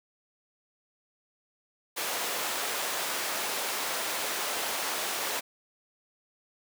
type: high-pass noise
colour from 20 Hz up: pink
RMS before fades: -32 dBFS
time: 1.96-5.41 s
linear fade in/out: 20 ms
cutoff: 550 Hz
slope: 12 dB/octave
effects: none